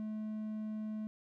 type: tone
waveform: triangle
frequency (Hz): 215.4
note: A3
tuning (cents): -37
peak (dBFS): -35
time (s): 0-1.07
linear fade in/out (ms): 0
effects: none